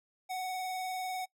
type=tone with vibrato; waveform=square; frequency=743 Hz; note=F#5; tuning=7 cents sharp; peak=-35 dBFS; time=0.29-1.26 s; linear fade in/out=20 ms; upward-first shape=square; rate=20 Hz; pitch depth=20 cents each way; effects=noise-tail reverb RT60 0.1 s tail -22 dB re dry